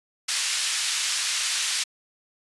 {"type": "band-pass noise", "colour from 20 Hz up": "white", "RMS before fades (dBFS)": -26, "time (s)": [0.28, 1.84], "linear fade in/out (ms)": 10, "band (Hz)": [1900, 7100], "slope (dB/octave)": 12, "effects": ["resampled to 24000 Hz"]}